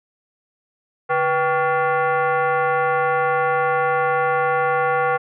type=tone with frequency modulation; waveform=sine; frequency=144.3 Hz; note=D3; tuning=30 cents flat; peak=-16 dBFS; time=1.09-5.18 s; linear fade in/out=20 ms; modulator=635 Hz; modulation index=2.2; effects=none